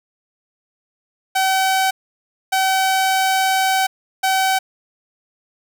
sawtooth tone bursts at uneven times, 763 Hz, G5, 47 cents flat, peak -11 dBFS, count 3, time 1.35-1.91 / 2.52-3.87 / 4.23-4.59 s, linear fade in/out 10 ms, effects none

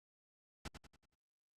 pink noise with echo, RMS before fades -44 dBFS, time 0.65-0.68 s, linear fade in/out 5 ms, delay 94 ms, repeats 5, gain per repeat -7 dB, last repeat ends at 1.15 s, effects low-pass 7000 Hz 12 dB/octave + Opus 48 kbps

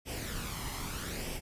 pink noise with flanger, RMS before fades -38 dBFS, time 0.05-1.41 s, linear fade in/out 50 ms, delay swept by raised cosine 0.36 to 0.99 ms, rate 0.79 Hz, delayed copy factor +0.55, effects resampled to 32000 Hz

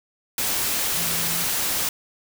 sine tone in noise, 168.4 Hz, E3, 37 cents sharp, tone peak -35 dBFS, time 0.97-1.44 s, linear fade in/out 2 ms, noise white, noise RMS -24 dBFS, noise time 0.38-1.89 s, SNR -14 dB, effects none

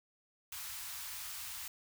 white band-stop noise, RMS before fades -44 dBFS, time 0.52-1.68 s, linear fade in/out 2 ms, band 110 to 880 Hz, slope 24 dB/octave, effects none

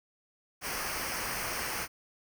pink noise with comb filter, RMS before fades -35 dBFS, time 0.61-1.88 s, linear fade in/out 50 ms, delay 0.27 ms, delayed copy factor -0.7, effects none

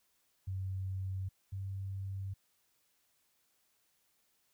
sine tone pair in turn, 95 / 96.94 Hz, F#2 / G2, +46 / -19 cents, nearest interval unison, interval 35 cents, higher second, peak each -35 / -37 dBFS, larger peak first, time 0.47-1.29 / 1.52-2.34 s, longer neither, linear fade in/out 10 ms, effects white hiss -75 dBFS RMS until 4.53 s

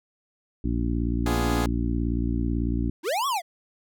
harmonic tone, 58.1 Hz, A#1, 5 cents flat, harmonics 1 / 2 / 3 / 4 / 5 / 6, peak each -26 / -30 / -36 / -30 / -30 / -37 dBFS, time 0.64-2.9 s, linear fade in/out 5 ms
15% pulse chord, B diminished seventh, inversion none, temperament equal, 246.9 / 293.7 / 349.2 / 415.3 Hz, B3 / D4 / F4 / Ab4, 0 / 0 / 0 / 0 cents, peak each -27 / -28 / -27 / -23 dBFS, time 1.26-1.66 s, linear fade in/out 2 ms
square linear two-way sweep, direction up then down, 279.7 to 1157 to 632 Hz, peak -24 dBFS, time 3.03-3.42 s, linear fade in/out 50 ms, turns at 3.27 s
effects none

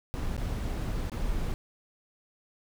brown noise with dropouts, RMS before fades -31 dBFS, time 0.14-1.54 s, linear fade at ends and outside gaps 0 ms, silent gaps 0.365-0.378 / 1.097-1.118 s, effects none

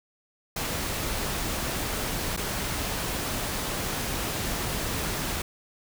pink noise with dropouts, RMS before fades -30 dBFS, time 0.56-5.42 s, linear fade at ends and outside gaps 5 ms, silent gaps 2.366-2.373 s, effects none

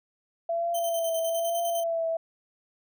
sine tone with vibrato, 670 Hz, E5, 28 cents sharp, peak -25 dBFS, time 0.49-2.17 s, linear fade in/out 5 ms, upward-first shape triangle, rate 1.1 Hz, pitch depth 41 cents each way
5% pulse tone with tremolo, 3095 Hz, G7, 23 cents flat, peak -24 dBFS, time 0.74-1.84 s, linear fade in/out 10 ms, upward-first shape square, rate 9.9 Hz, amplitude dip 55%
effects none

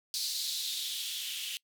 violet noise with band-pass filter sweep, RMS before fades -36 dBFS, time 0.14-1.57 s, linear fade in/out 0 ms, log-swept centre 4400 to 2900 Hz, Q 4.5, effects noise-tail reverb RT60 0.1 s tail -23 dB re dry

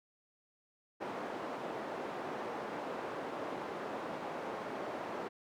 white band-pass noise, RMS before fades -41 dBFS, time 1-5.29 s, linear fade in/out 20 ms, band 260 to 790 Hz, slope 12 dB/octave, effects none

